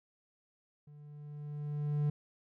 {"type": "tone with level ramp", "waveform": "triangle", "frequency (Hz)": 147.5, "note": "D3", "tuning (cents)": 8, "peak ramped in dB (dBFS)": [-50, -25], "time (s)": [0.87, 2.1], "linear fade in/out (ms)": 5, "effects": []}